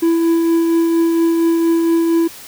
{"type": "tone with tremolo", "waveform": "triangle", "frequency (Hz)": 332.5, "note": "E4", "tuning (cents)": 15, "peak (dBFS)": -8, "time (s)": [0.02, 2.28], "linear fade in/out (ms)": 10, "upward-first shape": "triangle", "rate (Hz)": 4.3, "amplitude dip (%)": 30, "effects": ["white hiss -36 dBFS RMS until 2.47 s"]}